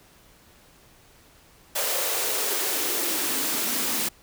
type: noise with high-pass filter sweep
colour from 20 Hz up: white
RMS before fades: -26 dBFS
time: 1.75-4.09 s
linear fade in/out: 10 ms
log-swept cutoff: 550 to 210 Hz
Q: 3.4
effects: pink hiss -55 dBFS RMS until 4.22 s